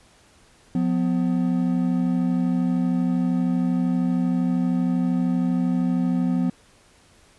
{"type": "tone pair together", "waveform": "triangle", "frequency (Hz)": [178.1, 250.9], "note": ["F3", "B3"], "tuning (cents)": [34, 28], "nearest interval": "tritone", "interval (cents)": 594, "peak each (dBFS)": -20, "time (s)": [0.75, 6.5], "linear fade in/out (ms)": 2, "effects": ["pink hiss -55 dBFS RMS until 7.38 s", "resampled to 24000 Hz"]}